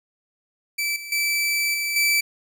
sawtooth tone with level steps, 2319 Hz, D7, 22 cents flat, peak -19 / -30 / -17 / -20 / -14 dBFS, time 0.78-2.21 s, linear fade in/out 10 ms, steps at 0.96 / 1.12 / 1.74 / 1.96 s, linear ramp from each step 2 ms, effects none

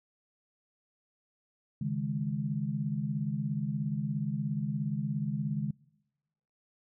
sine chord, C# suspended second, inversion none, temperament equal, 138.59 / 155.56 / 207.7 Hz, C#3 / D#3 / G#3, 0 / 0 / 0 cents, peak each -34 dBFS, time 1.81-5.71 s, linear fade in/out 5 ms, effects noise-tail reverb RT60 1.0 s tail -25 dB re dry

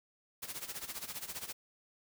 white noise with tremolo, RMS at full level -40 dBFS, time 0.42-1.53 s, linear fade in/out 10 ms, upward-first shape sine, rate 15 Hz, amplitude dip 80%, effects none

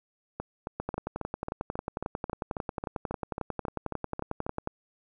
two click trains, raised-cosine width 1 ms, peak -17 / -19 dBFS, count 44 / 16, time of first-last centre 0.8-4.674 / 0.4-4.465 s, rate 11.1 / 3.69 Hz, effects none

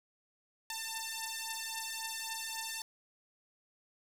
5% pulse beating tone pair, 893 / 896.7 Hz, A5 / A5, +25 / +33 cents, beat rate 3.7 Hz, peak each -29 dBFS, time 0.7-2.82 s, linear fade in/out 2 ms, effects 9-bit

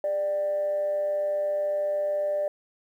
sine tone with amplitude modulation, 593 Hz, D5, 17 cents sharp, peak -21 dBFS, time 0.04-2.48 s, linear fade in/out 2 ms, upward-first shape sine, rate 186 Hz, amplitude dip 40%, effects tanh soft clip ceiling -19 dBFS + 10-bit

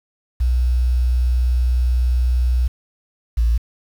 sine tone pair in turn, 61.74 / 57.48 Hz, B1 / A#1, 0 / -24 cents, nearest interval minor second, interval 124 cents, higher first, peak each -13 / -12 dBFS, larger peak second, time 0.4-2.68 / 3.37-3.58 s, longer first, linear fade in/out 10 ms, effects tanh soft clip ceiling -9 dBFS + 7-bit

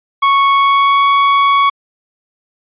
40% pulse tone with pitch glide, 1107 to 1117.9 Hz, C#6 to C#6, -3 to +14 cents, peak -7 dBFS, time 0.22-1.7 s, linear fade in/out 10 ms, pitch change +17 cents, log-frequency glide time 0.52-1.07 s, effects resampled to 8000 Hz

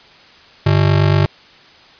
square ring-modulated tone, 123.47 Hz, B2, in tune, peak -8 dBFS, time 0.66-1.26 s, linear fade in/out 0 ms, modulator 24.3 Hz, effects white hiss -44 dBFS RMS until 1.99 s + resampled to 11025 Hz

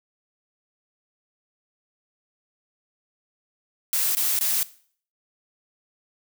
blue noise bursts, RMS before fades -23 dBFS, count 3, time 3.93-4.63 s, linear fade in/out 0 ms, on 220 ms, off 20 ms, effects noise-tail reverb RT60 0.5 s tail -18 dB re dry

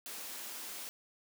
white high-pass noise, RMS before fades -44 dBFS, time 0.06-0.89 s, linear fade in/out 0 ms, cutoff 210 Hz, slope 24 dB/octave, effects none

